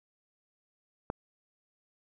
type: click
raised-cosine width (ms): 1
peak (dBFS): -18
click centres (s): 1.101
effects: none